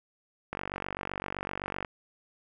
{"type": "click train", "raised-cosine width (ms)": 0.5, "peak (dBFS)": -18, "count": 64, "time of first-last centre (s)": [0.53, 1.848], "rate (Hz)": 47.8, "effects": []}